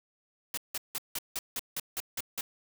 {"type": "noise bursts", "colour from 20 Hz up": "white", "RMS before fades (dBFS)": -34, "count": 10, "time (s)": [0.54, 2.41], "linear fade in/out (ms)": 2, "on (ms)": 34, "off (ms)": 170, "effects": []}